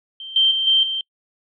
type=tone with level steps; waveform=sine; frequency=3136 Hz; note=G7; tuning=in tune; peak=-31 / -12 / -18 / -12 / -21 dBFS; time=0.2-1.01 s; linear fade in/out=2 ms; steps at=0.36 / 0.51 / 0.67 / 0.83 s; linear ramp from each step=2 ms; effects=noise-tail reverb RT60 0.1 s tail -26 dB re dry